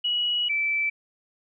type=tone pair in turn; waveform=sine; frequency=2919 / 2322 Hz; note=F#7 / D7; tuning=-24 / -20 cents; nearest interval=major third; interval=396 cents; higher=first; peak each=-22 dBFS; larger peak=neither; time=0.04-0.49 / 0.49-0.9 s; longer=first; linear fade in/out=10 ms; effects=none